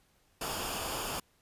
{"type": "noise with comb filter", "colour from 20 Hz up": "pink", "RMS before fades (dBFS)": -36, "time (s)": [0.41, 1.2], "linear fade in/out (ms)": 5, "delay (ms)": 0.5, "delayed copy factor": -0.6, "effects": ["pink hiss -69 dBFS RMS until 1.41 s", "resampled to 32000 Hz"]}